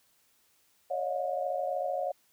sine tone cluster, 555 / 608 / 631 / 719 Hz, C#5 / D#5 / D#5 / F#5, +2 / -40 / +24 / -50 cents, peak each -33 / -38 / -38 / -33 dBFS, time 0.9-2.12 s, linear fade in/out 10 ms, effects white hiss -68 dBFS RMS until 2.32 s

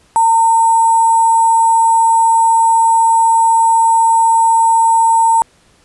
sine tone with sample-and-hold, 908 Hz, A#5, 46 cents flat, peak -7 dBFS, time 0.16-5.42 s, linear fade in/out 0 ms, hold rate 8820 Hz, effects pink hiss -51 dBFS RMS until 5.84 s + resampled to 24000 Hz

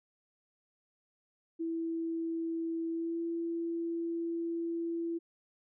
sine tone with pitch glide, 329.6 to 335.4 Hz, E4 to E4, 0 to +30 cents, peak -32 dBFS, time 1.59-5.19 s, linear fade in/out 20 ms, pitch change +30 cents, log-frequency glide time 2.9-3.21 s, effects none

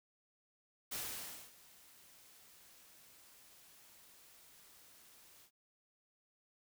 white noise with ADSR envelope, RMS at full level -41 dBFS, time 0.91-5.51 s, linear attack 15 ms, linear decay 580 ms, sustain -21 dB, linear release 74 ms, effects none

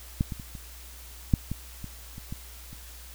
clicks, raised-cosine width 5 ms, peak -11 / -21 / -27 / -28 / -7 / -18 / -24 / -27 / -22 / -30 dBFS, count 10, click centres 0.209 / 0.322 / 0.398 / 0.552 / 1.338 / 1.516 / 1.843 / 2.181 / 2.325 / 2.73 s, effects added 60 Hz sine -45 dBFS peak until 3.14 s + white hiss -48 dBFS RMS until 3.14 s

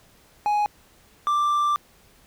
triangle tone pair in turn, 833 / 1178 Hz, G#5 / D6, +5 / +5 cents, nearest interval tritone, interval 600 cents, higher second, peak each -17 dBFS, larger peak neither, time 0.46-0.66 / 1.27-1.76 s, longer second, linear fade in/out 0 ms, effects pink hiss -56 dBFS RMS until 2.26 s

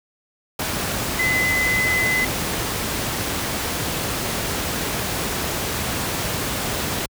sine tone in noise, 2027 Hz, B6, 45 cents sharp, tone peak -18 dBFS, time 1.19-2.25 s, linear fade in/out 5 ms, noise pink, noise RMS -24 dBFS, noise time 0.59-7.06 s, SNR +3 dB, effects high-pass 60 Hz 12 dB/octave

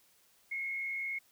sine tone with frequency modulation, 2168 Hz, C#7, 39 cents flat, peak -34 dBFS, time 0.51-1.19 s, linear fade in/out 10 ms, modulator 59.6 Hz, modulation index 0.74, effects white hiss -67 dBFS RMS until 1.31 s

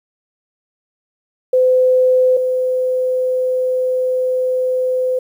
sine tone pair in turn, 510 / 510 Hz, C5 / C5, -44 / -44 cents, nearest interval unison, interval 0 cents, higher neither, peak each -9 / -14 dBFS, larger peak first, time 1.53-2.37 / 2.37-5.19 s, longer second, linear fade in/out 5 ms, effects 8-bit

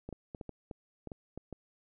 clicks, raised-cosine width 2 ms, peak -28 dBFS, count 10, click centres 0.09 / 0.127 / 0.348 / 0.412 / 0.493 / 0.712 / 1.073 / 1.118 / 1.376 / 1.527 s, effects none

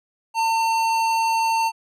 sine tone with tanh clipping, 903 Hz, A5, 45 cents sharp, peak -20 dBFS, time 0.34-1.72 s, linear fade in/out 50 ms, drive 18 dB, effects none

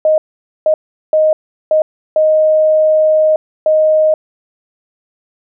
sine tone bursts at uneven times, 622.3 Hz, D#5, in tune, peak -7 dBFS, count 6, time 0.05-0.18 / 0.66-0.74 / 1.13-1.33 / 1.71-1.82 / 2.16-3.36 / 3.66-4.14 s, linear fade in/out 2 ms, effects none

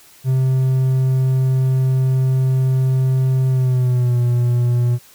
triangle tone with pitch glide, 130.81 to 121.35 Hz, C3 to B2, 0 to -30 cents, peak -11 dBFS, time 0.24-4.99 s, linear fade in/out 50 ms, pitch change -130 cents, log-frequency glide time 3.48-4.19 s, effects white hiss -47 dBFS RMS until 5.14 s

